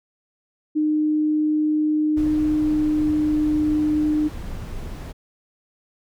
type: tone with pitch glide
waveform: sine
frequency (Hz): 305.3 to 303.4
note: D#4 to D#4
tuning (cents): -33 to -44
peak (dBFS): -17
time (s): 0.75-4.29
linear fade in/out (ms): 20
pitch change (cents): -11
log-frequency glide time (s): 2.32-3.34
type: noise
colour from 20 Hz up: brown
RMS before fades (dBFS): -32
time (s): 2.16-5.13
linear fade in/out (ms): 20
effects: none